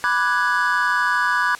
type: chord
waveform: triangle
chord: G# half-diminished seventh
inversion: first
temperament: equal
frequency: 987.8 / 1174.7 / 1480 / 1661.2 Hz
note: B5 / D6 / F#6 / G#6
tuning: 0 / 0 / 0 / 0 cents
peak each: -21 / -22 / -20 / -20 dBFS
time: 0.04-1.55 s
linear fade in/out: 0 ms
effects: white hiss -41 dBFS RMS until 1.59 s + low-pass 9000 Hz 12 dB/octave